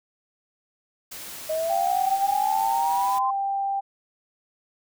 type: noise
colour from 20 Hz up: white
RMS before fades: -38 dBFS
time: 1.11-3.19 s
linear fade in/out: 10 ms
type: linear sweep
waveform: sine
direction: up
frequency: 622.3 to 1046.5 Hz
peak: -23 dBFS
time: 1.49-3.31 s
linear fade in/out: 10 ms
type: tone with pitch glide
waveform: sine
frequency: 784 to 789.5 Hz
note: G5 to G5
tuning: 0 to +12 cents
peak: -23 dBFS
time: 1.69-3.81 s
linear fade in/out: 20 ms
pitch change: +12 cents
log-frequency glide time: 1.98-3.41 s
effects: none